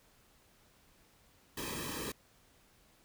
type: noise with comb filter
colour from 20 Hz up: pink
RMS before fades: -40 dBFS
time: 1.57-2.12 s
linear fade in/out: 5 ms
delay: 1.4 ms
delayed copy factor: -0.95
effects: pink hiss -66 dBFS RMS until 3.04 s